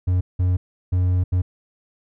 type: tone bursts at uneven times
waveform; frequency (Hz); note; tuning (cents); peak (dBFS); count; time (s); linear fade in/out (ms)
triangle; 90.7; F#2; -34; -14; 4; 0.07-0.21 / 0.39-0.57 / 0.92-1.24 / 1.32-1.42; 10
effects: none